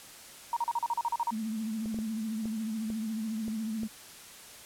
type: tone bursts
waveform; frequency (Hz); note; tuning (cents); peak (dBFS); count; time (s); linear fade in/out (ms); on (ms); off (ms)
sine; 939; A#5; +12; -26; 11; 0.53-1.306; 2; 36; 38
type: tone with vibrato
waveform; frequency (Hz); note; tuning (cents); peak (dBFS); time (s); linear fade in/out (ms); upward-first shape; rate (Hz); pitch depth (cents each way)
sine; 220; A3; 0; -31; 1.31-3.88; 20; triangle; 14; 68
type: clicks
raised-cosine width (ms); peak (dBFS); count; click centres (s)
2; -29; 7; 1.858 / 1.944 / 1.988 / 2.456 / 2.902 / 3.481 / 3.833
effects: white hiss -49 dBFS RMS until 4.65 s + low-pass 12000 Hz 12 dB/octave